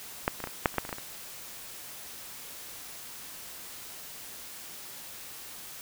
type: clicks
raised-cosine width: 0.5 ms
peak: -9 / -24 / -17 / -22 / -6 / -29 / -10 / -23 / -22 / -18 / -25 dBFS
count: 11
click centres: 0.279 / 0.403 / 0.44 / 0.473 / 0.658 / 0.742 / 0.783 / 0.851 / 0.892 / 0.928 / 0.984 s
effects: white hiss -44 dBFS RMS until 5.81 s